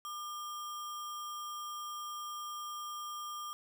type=tone with sample-and-hold; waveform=sine; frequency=1200 Hz; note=D6; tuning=37 cents sharp; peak=-39 dBFS; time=0.05-3.53 s; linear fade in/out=0 ms; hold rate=4410 Hz; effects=none